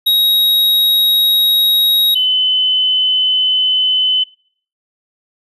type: tone pair in turn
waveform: square / sine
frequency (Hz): 3797 / 3028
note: A#7 / F#7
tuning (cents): +31 / +39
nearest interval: major third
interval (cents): 392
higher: first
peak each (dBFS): -10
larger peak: neither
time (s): 0.06-2.15 / 2.15-4.24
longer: neither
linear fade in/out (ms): 10
effects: noise-tail reverb RT60 0.5 s tail -19 dB re dry + resampled to 32000 Hz